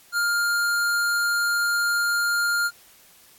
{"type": "tone", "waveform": "square", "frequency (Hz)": 1405, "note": "F6", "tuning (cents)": 10, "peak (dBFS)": -21, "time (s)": [0.12, 2.71], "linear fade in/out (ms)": 50, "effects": ["white hiss -53 dBFS RMS until 3.38 s", "AAC 64 kbps"]}